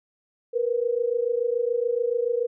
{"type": "tone pair together", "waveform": "sine", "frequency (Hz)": [466.2, 493.2], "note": ["A#4", "B4"], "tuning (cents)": [0, -2], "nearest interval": "minor second", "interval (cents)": 98, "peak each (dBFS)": [-24, -25], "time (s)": [0.53, 2.47], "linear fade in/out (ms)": 20, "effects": []}